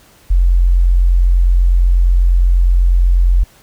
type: tone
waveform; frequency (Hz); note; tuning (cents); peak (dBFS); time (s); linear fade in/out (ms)
sine; 44.16; F1; +20; -7; 0.3-3.44; 10
effects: pink hiss -47 dBFS RMS until 3.62 s